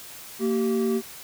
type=tone pair together; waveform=triangle; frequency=229.6 / 386.1 Hz; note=A#3 / G4; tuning=-26 / -26 cents; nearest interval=major sixth; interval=900 cents; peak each=-22 dBFS; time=0.39-1.02 s; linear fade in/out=50 ms; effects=white hiss -42 dBFS RMS until 1.23 s